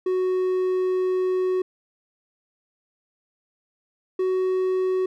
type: tone pair in turn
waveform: triangle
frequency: 370 / 372.8 Hz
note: F#4 / F#4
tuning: 0 / +13 cents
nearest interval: unison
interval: 13 cents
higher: second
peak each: -18 dBFS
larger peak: neither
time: 0.06-1.62 / 4.19-5.06 s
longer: first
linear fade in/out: 5 ms
effects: none

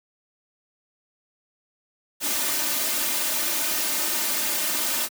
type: noise with comb filter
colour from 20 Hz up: white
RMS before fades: -25 dBFS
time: 2.2-5.09 s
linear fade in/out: 50 ms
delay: 3.3 ms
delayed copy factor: +0.8
effects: high-pass 150 Hz 12 dB/octave

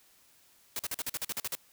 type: noise bursts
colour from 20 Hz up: white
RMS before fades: -34 dBFS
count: 11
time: 0.76-1.552 s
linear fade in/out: 2 ms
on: 32 ms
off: 44 ms
effects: white hiss -63 dBFS RMS until 1.72 s

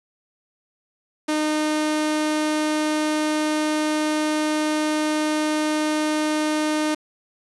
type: tone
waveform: sawtooth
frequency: 306.1 Hz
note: D#4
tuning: 28 cents flat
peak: -16 dBFS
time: 1.28-6.95 s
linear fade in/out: 10 ms
effects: resampled to 24000 Hz + 7-bit

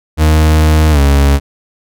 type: tone with pitch glide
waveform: 40% pulse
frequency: 77.78 to 70.1 Hz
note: D#2 to C#2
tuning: 0 to +20 cents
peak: -5 dBFS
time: 0.17-1.4 s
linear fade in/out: 50 ms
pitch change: -180 cents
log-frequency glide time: 0.91-0.99 s
effects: none

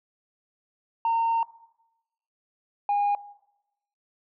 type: tone pair in turn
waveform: sine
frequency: 916 / 816.1 Hz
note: A#5 / G#5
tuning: -31 / -31 cents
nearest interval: major second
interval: 200 cents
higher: first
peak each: -19 dBFS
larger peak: neither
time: 1.05-1.43 / 2.89-3.15 s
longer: first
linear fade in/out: 2 ms
effects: noise-tail reverb RT60 0.9 s tail -19 dB re dry + tanh soft clip ceiling -19 dBFS

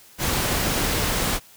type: noise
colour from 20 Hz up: pink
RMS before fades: -23 dBFS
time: 0.18-1.4 s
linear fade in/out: 50 ms
effects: white hiss -50 dBFS RMS until 1.56 s

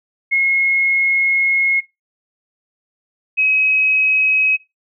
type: tone pair in turn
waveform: sine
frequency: 2164 / 2546 Hz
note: C#7 / D#7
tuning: -42 / +39 cents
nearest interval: minor third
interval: 281 cents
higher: second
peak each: -12 dBFS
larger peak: neither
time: 0.31-1.81 / 3.37-4.57 s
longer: first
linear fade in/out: 20 ms
effects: noise-tail reverb RT60 0.2 s tail -18 dB re dry

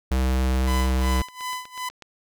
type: tone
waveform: square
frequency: 64.6 Hz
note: C2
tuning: 21 cents flat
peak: -20 dBFS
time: 0.11-1.22 s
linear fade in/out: 5 ms
type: tone with tremolo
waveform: sawtooth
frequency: 1005 Hz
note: B5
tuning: 30 cents sharp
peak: -23 dBFS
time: 0.67-1.89 s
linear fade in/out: 5 ms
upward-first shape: sine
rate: 2.7 Hz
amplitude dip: 90%
type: click train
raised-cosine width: 0.2 ms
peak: -24 dBFS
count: 9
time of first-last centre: 1.04-2.023 s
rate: 8.14 Hz
effects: none

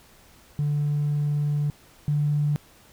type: tone pair in turn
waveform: triangle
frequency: 146.83 / 147.37 Hz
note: D3 / D3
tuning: 0 / +6 cents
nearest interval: unison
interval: 6 cents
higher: second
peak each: -18 / -16 dBFS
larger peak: second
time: 0.59-1.7 / 2.08-2.56 s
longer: first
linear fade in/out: 0 ms
effects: tanh soft clip ceiling -18 dBFS + pink hiss -54 dBFS RMS until 2.92 s

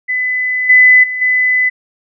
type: tone with level steps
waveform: sine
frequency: 2007 Hz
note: B6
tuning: 27 cents sharp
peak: -13 / -3 / -17 / -9 dBFS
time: 0.08-1.7 s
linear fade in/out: 20 ms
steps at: 0.69 / 1.03 / 1.21 s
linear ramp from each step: 10 ms
effects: none

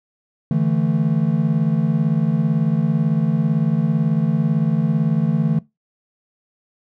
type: chord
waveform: triangle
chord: D suspended second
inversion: none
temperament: equal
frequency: 146.83 / 164.81 / 220 Hz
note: D3 / E3 / A3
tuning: 0 / 0 / 0 cents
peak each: -18 / -17 / -19 dBFS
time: 0.51-5.59 s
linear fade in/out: 2 ms
effects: noise-tail reverb RT60 0.2 s tail -21 dB re dry

